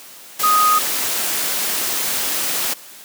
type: tone in noise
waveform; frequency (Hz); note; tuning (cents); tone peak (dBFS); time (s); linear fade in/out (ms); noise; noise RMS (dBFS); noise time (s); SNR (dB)
sine; 1247; D#6; +3; -12; 0.43-0.79; 10; white; -21; 0.39-2.74; +6
effects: white hiss -40 dBFS RMS until 3.04 s + high-pass 200 Hz 12 dB/octave